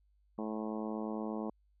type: harmonic tone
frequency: 108.6 Hz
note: A2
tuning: 22 cents flat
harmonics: 2 / 3 / 4 / 5 / 6 / 7 / 8 / 9 / 10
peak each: -38 / -42 / -44 / -46 / -48 / -49 / -50 / -51 / -52 dBFS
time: 0.38-1.5 s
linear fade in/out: 5 ms
effects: added 50 Hz sine -67 dBFS peak until 1.8 s

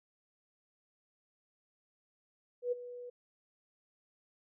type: tone with ADSR envelope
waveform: sine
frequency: 489.2 Hz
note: B4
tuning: 16 cents flat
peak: -28 dBFS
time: 2.62-3.1 s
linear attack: 100 ms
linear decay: 16 ms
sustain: -15 dB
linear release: 8 ms
effects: none

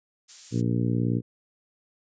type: noise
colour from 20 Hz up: violet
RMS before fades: -36 dBFS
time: 0.28-0.62 s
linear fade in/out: 20 ms
type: harmonic tone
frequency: 59.2 Hz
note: A#1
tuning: 27 cents sharp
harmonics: 2 / 3 / 4 / 5 / 6 / 7 / 8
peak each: -25 / -29 / -29 / -31 / -37 / -38 / -40 dBFS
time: 0.51-1.22 s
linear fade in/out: 50 ms
effects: resampled to 16000 Hz

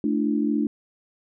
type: chord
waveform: sine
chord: A suspended fourth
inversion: none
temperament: equal with one note detuned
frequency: 220 / 293.7 / 337.7 Hz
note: A3 / D4 / E4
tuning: 0 / 0 / +42 cents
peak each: -24 / -23 / -29 dBFS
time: 0.04-0.67 s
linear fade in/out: 2 ms
effects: none

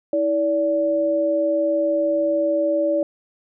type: tone pair together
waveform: sine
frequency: 323.8 / 577 Hz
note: E4 / D5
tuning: -31 / -31 cents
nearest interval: minor seventh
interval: 1000 cents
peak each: -23 / -18 dBFS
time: 0.13-3.03 s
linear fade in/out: 2 ms
effects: none

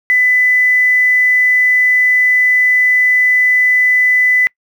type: tone with quantisation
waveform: sine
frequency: 2000 Hz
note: B6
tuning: 21 cents sharp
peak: -8 dBFS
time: 0.1-4.47 s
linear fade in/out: 0 ms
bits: 6
effects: noise-tail reverb RT60 0.1 s tail -26 dB re dry

